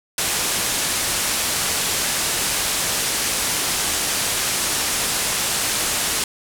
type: low-pass noise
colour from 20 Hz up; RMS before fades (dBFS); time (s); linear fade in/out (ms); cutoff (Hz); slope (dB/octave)
white; -22; 0.18-6.24; 2; 11000; 24
effects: none